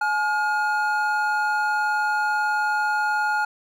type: tone pair together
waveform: triangle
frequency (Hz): 847.3 / 1425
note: G#5 / F6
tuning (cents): +34 / +34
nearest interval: major sixth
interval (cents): 900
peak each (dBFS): -21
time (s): 0.01-3.45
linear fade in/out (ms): 5
effects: none